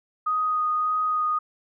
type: tone with vibrato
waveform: sine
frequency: 1244 Hz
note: D#6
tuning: 1 cent flat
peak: -21 dBFS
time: 0.26-1.39 s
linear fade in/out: 10 ms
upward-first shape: sine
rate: 1.7 Hz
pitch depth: 10 cents each way
effects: none